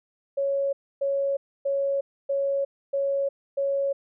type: tone bursts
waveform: sine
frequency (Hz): 554.4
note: C#5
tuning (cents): 0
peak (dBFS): -22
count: 6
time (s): 0.37-3.93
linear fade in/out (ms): 10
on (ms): 360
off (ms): 280
effects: none